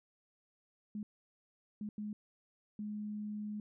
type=tone bursts at uneven times; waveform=sine; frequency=210 Hz; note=G#3; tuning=19 cents sharp; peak=-38 dBFS; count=4; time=0.95-1.03 / 1.81-1.89 / 1.98-2.13 / 2.79-3.6 s; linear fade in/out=2 ms; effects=none